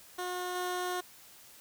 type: tone with level steps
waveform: 15% pulse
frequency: 360.8 Hz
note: F#4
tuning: 44 cents flat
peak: -28 / -26 dBFS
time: 0.18-1.01 s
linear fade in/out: 10 ms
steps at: 0.55 s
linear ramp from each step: 10 ms
effects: white hiss -55 dBFS RMS until 1.6 s